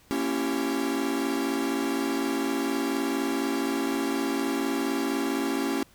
45% pulse chord, A# diminished seventh, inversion none, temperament equal with one note detuned, 233.1 / 277.2 / 336.7 / 392 Hz, A#3 / C#4 / E4 / G4, 0 / 0 / +37 / 0 cents, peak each -34 / -28 / -32 / -33 dBFS, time 0.11-5.83 s, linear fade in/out 0 ms, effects pink hiss -58 dBFS RMS until 5.94 s

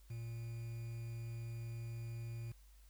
triangle tone with quantisation, 115.9 Hz, A#2, 10 cents flat, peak -40 dBFS, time 0.1-2.52 s, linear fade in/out 5 ms, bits 10, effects added 50 Hz sine -59 dBFS peak until 2.89 s + white hiss -71 dBFS RMS until 2.89 s

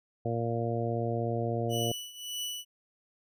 harmonic tone, 116.54 Hz, A#2, in tune, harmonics 1 / 2 / 3 / 4 / 5 / 6, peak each -32 / -37 / -37 / -35 / -37 / -37 dBFS, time 0.25-1.92 s, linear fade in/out 5 ms
sawtooth tone with tremolo, 2960 Hz, F#7, in tune, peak -29 dBFS, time 1.69-2.65 s, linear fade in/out 50 ms, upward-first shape triangle, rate 1.7 Hz, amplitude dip 85%
effects none

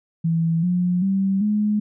sine tone with pitch steps, 164.81 / 178.69 / 193.74 / 210.1 Hz, E3 / F3 / G3 / G#3, 0 / +40 / -20 / +20 cents, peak -17 dBFS, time 0.24-1.8 s, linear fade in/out 10 ms, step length 390 ms, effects none

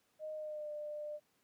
sine tone with pitch glide, 619 to 597.9 Hz, D#5 to D5, -9 to +31 cents, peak -40 dBFS, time 0.19-1.2 s, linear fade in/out 50 ms, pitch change -60 cents, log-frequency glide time 0.33-0.69 s, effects pink hiss -75 dBFS RMS until 1.43 s + high-pass 150 Hz 12 dB/octave

